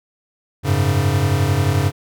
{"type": "chord", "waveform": "square", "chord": "F# suspended second", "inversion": "none", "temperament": "equal", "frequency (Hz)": [92.5, 103.83, 138.59], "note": ["F#2", "G#2", "C#3"], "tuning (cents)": [0, 0, 0], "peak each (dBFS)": -20, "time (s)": [0.63, 1.92], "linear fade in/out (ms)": 50, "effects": []}